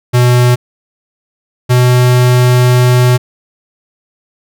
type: tone pair in turn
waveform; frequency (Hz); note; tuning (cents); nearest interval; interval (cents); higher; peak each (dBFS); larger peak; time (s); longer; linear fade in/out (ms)
square; 123.2 / 124.49; B2 / B2; -4 / +14; unison; 18; second; -6; neither; 0.13-0.56 / 1.69-3.18; second; 20
effects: none